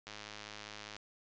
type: click train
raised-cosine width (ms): 0.2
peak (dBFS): -28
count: 95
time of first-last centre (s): 0.07-0.965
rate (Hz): 105
effects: resampled to 16000 Hz